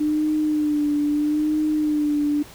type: tone with vibrato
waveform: sine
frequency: 300 Hz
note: D4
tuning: 37 cents sharp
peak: -18 dBFS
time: 0-2.43 s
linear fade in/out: 10 ms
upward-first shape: sine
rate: 0.77 Hz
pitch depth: 39 cents each way
effects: pink hiss -44 dBFS RMS until 2.54 s